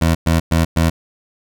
20% pulse tone bursts, 82.41 Hz, E2, in tune, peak -7 dBFS, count 4, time 0.01-0.9 s, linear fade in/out 10 ms, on 140 ms, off 110 ms, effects none

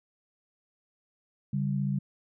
sine tone pair together, 140.41 / 196 Hz, C#3 / G3, +23 / 0 cents, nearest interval tritone, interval 577 cents, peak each -28 / -30 dBFS, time 1.53-1.99 s, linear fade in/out 5 ms, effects none

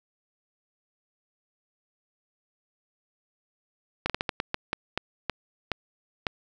slowing click train, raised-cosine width 0.3 ms, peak -10 dBFS, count 12, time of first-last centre 4.06-6.268 s, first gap 37 ms, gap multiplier 1.31, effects none

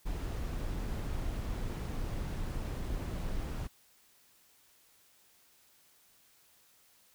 brown noise, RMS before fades -36 dBFS, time 0.05-3.68 s, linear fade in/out 20 ms, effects white hiss -65 dBFS RMS until 7.14 s

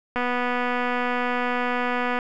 click train, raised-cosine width 0.5 ms, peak -11 dBFS, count 500, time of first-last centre 0.16-2.188 s, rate 246 Hz, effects none

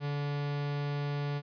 45% pulse tone, 144.3 Hz, D3, 30 cents flat, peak -31 dBFS, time 0-1.42 s, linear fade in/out 50 ms, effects resampled to 11025 Hz

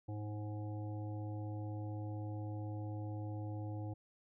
harmonic tone with a mistuned harmonic, 105.5 Hz, G#2, 28 cents sharp, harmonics 1 / 3 / 5 / 7 / 8, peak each -40 / -47 / -53 / -55 / -57 dBFS, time 0.08-3.94 s, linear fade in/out 10 ms, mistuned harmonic 8, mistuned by -20 cents, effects none

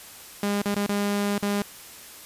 sawtooth tone with dropouts, 203.2 Hz, G#3, 38 cents flat, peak -19 dBFS, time 0.43-1.62 s, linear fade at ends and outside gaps 2 ms, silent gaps 0.619-0.657 / 0.744-0.762 / 0.865-0.891 / 1.382-1.426 s, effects white hiss -44 dBFS RMS until 2.25 s + resampled to 32000 Hz

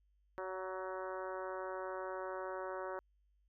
harmonic tone with a mistuned harmonic, 187.4 Hz, F#3, 22 cents sharp, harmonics 2 / 3 / 4 / 5 / 6 / 7 / 8 / 9 / 10, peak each -45 / -44 / -51 / -48 / -49 / -52 / -51 / -59 / -61 dBFS, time 0.38-2.99 s, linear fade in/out 0 ms, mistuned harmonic 4, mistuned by -19 cents, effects added 50 Hz sine -70 dBFS peak until 3.48 s

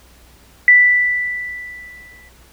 sine tone with exponential decay, 1975.5 Hz, B6, in tune, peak -4 dBFS, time 0.68-2.29 s, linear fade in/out 1 ms, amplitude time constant 350 ms, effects added 60 Hz sine -49 dBFS peak until 2.52 s + pink hiss -49 dBFS RMS until 2.52 s

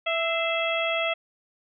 harmonic tone with a mistuned harmonic, 659.3 Hz, E5, in tune, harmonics 1 / 2 / 3 / 4 / 5, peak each -27 / -32 / -31 / -29 / -32 dBFS, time 0.06-1.14 s, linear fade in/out 10 ms, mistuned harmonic 3, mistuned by +71 cents, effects none

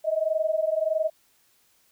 sine tone pair together, 622.3 / 643.9 Hz, D#5 / E5, 0 / -41 cents, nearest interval minor second, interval 59 cents, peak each -25 dBFS, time 0.04-1.1 s, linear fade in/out 20 ms, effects white hiss -64 dBFS RMS until 1.91 s

